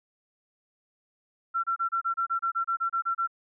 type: tone bursts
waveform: sine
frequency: 1356 Hz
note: E6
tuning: 49 cents sharp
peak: -24 dBFS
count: 14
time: 1.54-3.275 s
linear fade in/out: 20 ms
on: 97 ms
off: 29 ms
effects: none